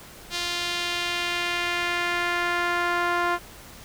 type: tone with band-pass filter sweep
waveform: sawtooth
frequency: 349.2 Hz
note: F4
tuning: in tune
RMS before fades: -26 dBFS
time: 0.3-3.39 s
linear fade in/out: 50 ms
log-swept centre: 4100 to 1200 Hz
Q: 1.4
effects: pink hiss -45 dBFS RMS until 3.84 s